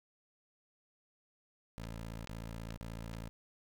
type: tone bursts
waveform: 15% pulse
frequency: 56.1 Hz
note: A1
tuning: 34 cents sharp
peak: -36 dBFS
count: 3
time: 1.78-3.29 s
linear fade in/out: 0 ms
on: 480 ms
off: 35 ms
type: click train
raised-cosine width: 0.2 ms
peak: -29 dBFS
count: 4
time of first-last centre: 1.84-3.139 s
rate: 2.31 Hz
effects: none